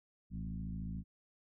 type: tone with frequency modulation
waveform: sine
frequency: 123.6 Hz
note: B2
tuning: 2 cents sharp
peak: -38 dBFS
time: 0.3-1.04 s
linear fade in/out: 50 ms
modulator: 54 Hz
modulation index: 1.8
effects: none